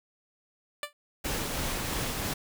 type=tone with exponential decay; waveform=10% pulse; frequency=587.3 Hz; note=D5; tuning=in tune; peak=-20 dBFS; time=0.83-0.93 s; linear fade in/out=1 ms; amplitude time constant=20 ms
type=noise with tremolo; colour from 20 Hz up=pink; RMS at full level=-31 dBFS; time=1.24-2.34 s; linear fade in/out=10 ms; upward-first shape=triangle; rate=3 Hz; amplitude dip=25%
effects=none